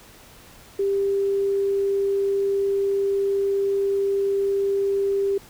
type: tone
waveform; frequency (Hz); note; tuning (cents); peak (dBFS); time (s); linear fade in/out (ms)
sine; 395.7; G4; +16; -19; 0.79-5.38; 5
effects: pink hiss -48 dBFS RMS until 5.49 s